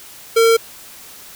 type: tone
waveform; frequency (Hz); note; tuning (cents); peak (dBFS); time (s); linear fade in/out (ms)
square; 456; A#4; -38; -10; 0.36-0.57; 10
effects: white hiss -39 dBFS RMS until 1.35 s